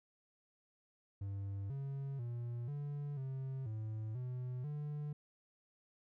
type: tone with pitch steps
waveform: triangle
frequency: 98.9 / 137.6 / 119.3 / 144.6 / 133.1 / 109.1 / 125.6 / 148 Hz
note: G2 / C#3 / A#2 / D3 / C3 / A2 / B2 / D3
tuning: +16 / -12 / +41 / -27 / +30 / -14 / +30 / +14 cents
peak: -37 dBFS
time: 1.21-5.13 s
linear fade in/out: 5 ms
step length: 490 ms
effects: none

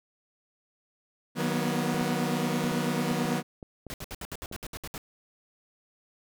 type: chord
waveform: sawtooth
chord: B major seventh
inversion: first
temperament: equal with one note detuned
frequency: 155.56 / 185 / 237.8 / 246.9 Hz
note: D#3 / F#3 / A#3 / B3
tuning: 0 / 0 / +35 / 0 cents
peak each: -28 dBFS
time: 1.35-3.43 s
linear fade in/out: 50 ms
type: clicks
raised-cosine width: 2 ms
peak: -28 dBFS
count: 11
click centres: 1.944 / 2.012 / 2.643 / 2.717 / 3.113 / 3.252 / 3.628 / 3.867 / 3.931 / 4.322 / 4.514 s
type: noise bursts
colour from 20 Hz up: pink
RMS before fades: -38 dBFS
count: 11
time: 3.9-4.979 s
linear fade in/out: 0 ms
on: 39 ms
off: 65 ms
effects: none

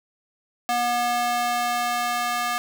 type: tone with high-pass filter sweep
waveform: square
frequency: 241.4 Hz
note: B3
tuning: 39 cents flat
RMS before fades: -24 dBFS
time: 0.69-2.58 s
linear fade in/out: 0 ms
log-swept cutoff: 660 to 1000 Hz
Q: 1.7
effects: none

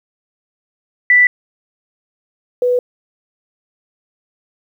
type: tone pair in turn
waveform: sine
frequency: 1975.5 / 493.9 Hz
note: B6 / B4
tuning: 0 / 0 cents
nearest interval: 2 octaves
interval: 2400 cents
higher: first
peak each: -6 / -11 dBFS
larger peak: first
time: 1.1-1.27 / 2.62-2.79 s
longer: neither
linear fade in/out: 2 ms
effects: 8-bit

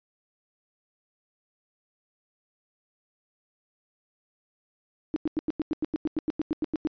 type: tone bursts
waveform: sine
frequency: 310 Hz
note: D#4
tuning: 6 cents flat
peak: -23 dBFS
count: 16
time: 5.14-6.872 s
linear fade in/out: 0 ms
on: 22 ms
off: 92 ms
effects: resampled to 11025 Hz

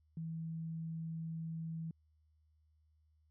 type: tone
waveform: sine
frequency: 162.6 Hz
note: E3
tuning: 23 cents flat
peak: -39 dBFS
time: 0.17-1.91 s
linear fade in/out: 2 ms
effects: added 77 Hz sine -69 dBFS peak until 3.3 s

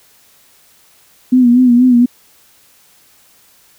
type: tone with vibrato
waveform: sine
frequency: 246.9 Hz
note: B3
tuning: in tune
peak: -5 dBFS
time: 1.32-2.06 s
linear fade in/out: 10 ms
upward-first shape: sine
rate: 4.2 Hz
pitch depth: 63 cents each way
effects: white hiss -49 dBFS RMS until 3.78 s

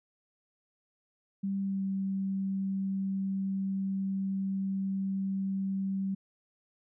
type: tone with pitch glide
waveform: sine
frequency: 196 to 193.53 Hz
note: G3 to G3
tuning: 0 to -22 cents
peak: -29 dBFS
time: 1.43-6.15 s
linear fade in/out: 10 ms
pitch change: -22 cents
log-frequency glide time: 1.61-1.82 s
effects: none

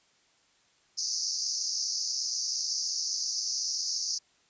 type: band-pass noise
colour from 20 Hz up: pink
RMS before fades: -32 dBFS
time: 0.97-4.19 s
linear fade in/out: 20 ms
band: 4700 to 6400 Hz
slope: 96 dB/octave
effects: white hiss -66 dBFS RMS until 4.49 s + resampled to 16000 Hz

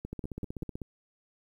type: two click trains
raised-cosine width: 3 ms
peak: -24 / -24 dBFS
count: 4 / 12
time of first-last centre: 0.05-0.624 / 0.13-0.818 s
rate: 5.23 / 16 Hz
effects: 10-bit

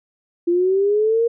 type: linear sweep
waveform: sine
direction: up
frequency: 340.2 to 470.8 Hz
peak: -14 dBFS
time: 0.47-1.28 s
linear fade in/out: 10 ms
effects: none

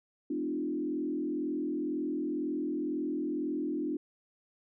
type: tone with frequency modulation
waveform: sine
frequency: 300.5 Hz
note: D4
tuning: 40 cents sharp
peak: -30 dBFS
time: 0.3-3.97 s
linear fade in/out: 5 ms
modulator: 42 Hz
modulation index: 1.2
effects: none

